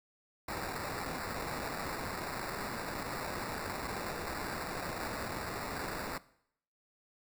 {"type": "noise with sample-and-hold", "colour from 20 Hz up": "violet", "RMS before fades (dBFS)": -39, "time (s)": [0.48, 6.18], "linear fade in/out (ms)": 5, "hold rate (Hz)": 3150, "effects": ["noise-tail reverb RT60 0.7 s tail -19 dB re dry"]}